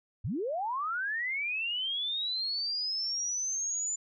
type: linear sweep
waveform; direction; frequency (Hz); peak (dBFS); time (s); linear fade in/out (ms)
sine; up; 73.42 to 7100; -30; 0.24-3.96; 10
effects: none